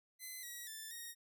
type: tone with pitch steps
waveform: 5% pulse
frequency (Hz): 2036 / 1918 / 1763 / 1870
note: C7 / A#6 / A6 / A#6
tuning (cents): -48 / +49 / +3 / +5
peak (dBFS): -36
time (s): 0.19-1.15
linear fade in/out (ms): 50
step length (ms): 240
effects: none